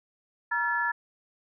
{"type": "tone cluster", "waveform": "sine", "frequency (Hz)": [948, 1371, 1723], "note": ["A#5", "F6", "A6"], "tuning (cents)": [29, -32, -37], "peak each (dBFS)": [-30, -32, -27], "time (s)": [0.51, 0.92], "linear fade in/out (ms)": 10, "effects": []}